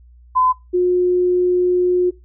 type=tone pair in turn; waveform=sine; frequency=1017 / 359.6 Hz; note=C6 / F#4; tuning=-50 / -49 cents; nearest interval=octave + tritone; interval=1799 cents; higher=first; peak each=-12 dBFS; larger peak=neither; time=0.35-0.53 / 0.73-2.11 s; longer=second; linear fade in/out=20 ms; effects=noise-tail reverb RT60 0.2 s tail -18 dB re dry + added 60 Hz sine -43 dBFS peak until 2.24 s